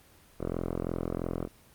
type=tone with low-pass filter; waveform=5% pulse; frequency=43 Hz; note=F1; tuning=26 cents flat; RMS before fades=-33 dBFS; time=0.38-1.49 s; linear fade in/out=50 ms; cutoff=840 Hz; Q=1.3; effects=pink hiss -58 dBFS RMS until 1.74 s + Opus 24 kbps